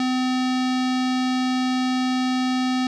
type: tone with low-pass filter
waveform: square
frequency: 255.3 Hz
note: C4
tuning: 42 cents flat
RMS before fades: -22 dBFS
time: 0-2.87 s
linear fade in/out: 2 ms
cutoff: 4800 Hz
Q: 1.6
effects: none